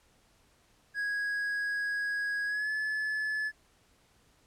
triangle tone with pitch glide, 1656 to 1723.3 Hz, G#6 to A6, -5 to -36 cents, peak -28 dBFS, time 0.94-3.52 s, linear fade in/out 50 ms, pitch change +69 cents, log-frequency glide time 2.46-2.7 s, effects pink hiss -66 dBFS RMS until 4.46 s + low-pass 11000 Hz 12 dB/octave

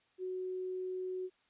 sine tone, 370 Hz, F#4, in tune, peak -36 dBFS, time 0.18-1.3 s, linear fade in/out 50 ms, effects white hiss -72 dBFS RMS until 1.49 s + resampled to 8000 Hz

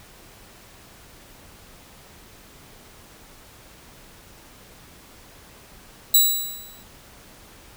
10% pulse tone with exponential decay, 3926 Hz, B7, 11 cents flat, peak -3 dBFS, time 6.14-6.83 s, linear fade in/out 5 ms, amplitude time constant 150 ms, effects pink hiss -48 dBFS RMS until 7.76 s

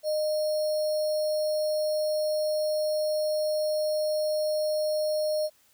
sine tone with sample-and-hold, 613 Hz, D#5, 26 cents flat, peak -24 dBFS, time 0.03-5.5 s, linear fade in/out 50 ms, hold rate 4900 Hz, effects white hiss -63 dBFS RMS until 5.73 s

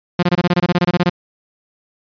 sawtooth tone bursts, 176.3 Hz, F3, 17 cents sharp, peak -7 dBFS, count 15, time 0.19-1.096 s, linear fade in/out 5 ms, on 38 ms, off 24 ms, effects resampled to 11025 Hz

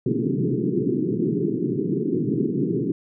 white band-pass noise, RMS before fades -23 dBFS, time 0.06-2.92 s, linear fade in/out 2 ms, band 120 to 420 Hz, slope 96 dB/octave, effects none

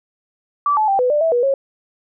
sine tone with pitch steps, 1158 / 862 / 785 / 499.8 / 593 / 653 / 484 / 546 Hz, D6 / A5 / G5 / B4 / D5 / E5 / B4 / C#5, -25 / -36 / +2 / +21 / +17 / -17 / -35 / -26 cents, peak -13 dBFS, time 0.66-1.54 s, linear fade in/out 2 ms, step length 110 ms, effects none

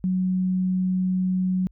sine tone, 185 Hz, F#3, in tune, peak -20 dBFS, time 0.04-1.67 s, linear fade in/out 0 ms, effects added 50 Hz sine -51 dBFS peak until 1.71 s

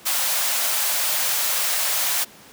white high-pass noise, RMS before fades -22 dBFS, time 0.05-2.25 s, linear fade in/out 20 ms, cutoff 530 Hz, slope 48 dB/octave, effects pink hiss -46 dBFS RMS until 2.52 s + high-pass 150 Hz 12 dB/octave

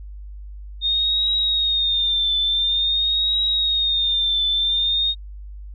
sine tone with vibrato, 3672 Hz, A#7, 27 cents flat, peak -17 dBFS, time 0.81-5.15 s, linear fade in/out 50 ms, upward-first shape triangle, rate 0.48 Hz, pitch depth 76 cents each way, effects added 50 Hz sine -33 dBFS peak until 5.74 s

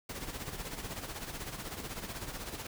pink noise with tremolo, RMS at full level -39 dBFS, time 0.09-2.67 s, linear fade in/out 5 ms, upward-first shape sine, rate 16 Hz, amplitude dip 60%, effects none

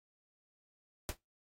pink noise with exponential decay, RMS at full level -33 dBFS, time 1.09-1.17 s, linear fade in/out 0 ms, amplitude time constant 16 ms, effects noise-tail reverb RT60 0.2 s tail -23 dB re dry + AAC 48 kbps

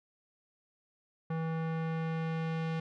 square tone with low-pass filter sweep, 162.1 Hz, E3, 29 cents flat, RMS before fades -34 dBFS, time 1.3-2.8 s, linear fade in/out 5 ms, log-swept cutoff 1500 to 3100 Hz, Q 0.99, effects none

